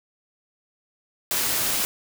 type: noise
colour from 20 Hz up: white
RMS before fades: -24 dBFS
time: 1.31-1.85 s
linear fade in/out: 0 ms
effects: none